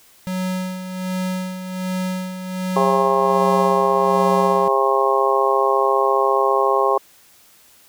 square tone with tremolo, 185 Hz, F#3, in tune, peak -21 dBFS, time 0.27-4.68 s, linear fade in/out 0 ms, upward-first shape sine, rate 1.3 Hz, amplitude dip 60%
harmonic tone, 134.6 Hz, C3, 49 cents sharp, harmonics 3 / 4 / 5 / 6 / 7 / 8, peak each -20 / -21 / -24 / -22 / -26 / -19 dBFS, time 2.76-6.98 s, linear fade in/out 5 ms
effects white hiss -51 dBFS RMS until 7.88 s

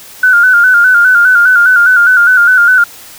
sine tone with vibrato, 1455 Hz, F#6, 29 cents flat, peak -3 dBFS, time 0.23-2.84 s, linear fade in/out 5 ms, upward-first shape square, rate 4.9 Hz, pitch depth 58 cents each way, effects white hiss -33 dBFS RMS until 3.18 s

